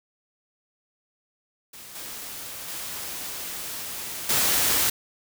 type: noise with level steps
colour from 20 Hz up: white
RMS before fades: -43 / -37 / -34 / -22 dBFS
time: 1.73-4.9 s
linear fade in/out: 5 ms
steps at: 1.95 / 2.68 / 4.29 s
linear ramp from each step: 5 ms
effects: none